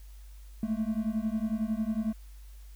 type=beating tone pair; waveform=triangle; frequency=213.7 / 224.7 Hz; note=G#3 / A3; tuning=+50 / +37 cents; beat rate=11 Hz; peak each=-29 dBFS; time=0.63-2.13 s; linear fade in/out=2 ms; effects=added 50 Hz sine -45 dBFS peak until 2.75 s + white hiss -62 dBFS RMS until 2.75 s